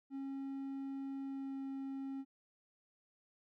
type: tone with pitch glide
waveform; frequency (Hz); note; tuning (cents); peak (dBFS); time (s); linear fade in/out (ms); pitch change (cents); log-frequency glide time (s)
triangle; 272.3 to 270.7; C#4 to C#4; -31 to -41; -38; 0.1-2.25; 50; -10; 1.23-1.59
effects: none